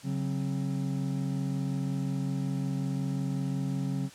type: tone cluster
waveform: triangle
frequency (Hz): 139.6 / 185.1 / 265.7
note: C#3 / F#3 / C4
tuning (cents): +13 / +1 / +27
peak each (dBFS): -29 / -32 / -33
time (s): 0.03-4.1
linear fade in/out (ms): 50
effects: white hiss -51 dBFS RMS until 4.14 s + low-pass 8000 Hz 12 dB/octave